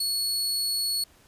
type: tone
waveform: sawtooth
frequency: 4382 Hz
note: C#8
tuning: 21 cents flat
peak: -22 dBFS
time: 0-1.04 s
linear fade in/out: 5 ms
effects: pink hiss -58 dBFS RMS until 1.27 s + resampled to 32000 Hz